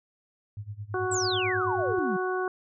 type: tone with tremolo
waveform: sine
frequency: 103.83 Hz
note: G#2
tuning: in tune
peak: -32 dBFS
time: 0.57-1.99 s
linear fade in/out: 0 ms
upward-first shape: sine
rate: 9.2 Hz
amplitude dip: 90%
type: harmonic tone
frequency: 370 Hz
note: F#4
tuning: in tune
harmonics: 1 / 2 / 3 / 4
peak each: -28 / -34 / -34 / -34 dBFS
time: 0.94-2.48 s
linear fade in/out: 2 ms
type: exponential sweep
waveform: sine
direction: down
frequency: 8200 to 175.6 Hz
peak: -28 dBFS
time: 1.11-2.17 s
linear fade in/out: 10 ms
effects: none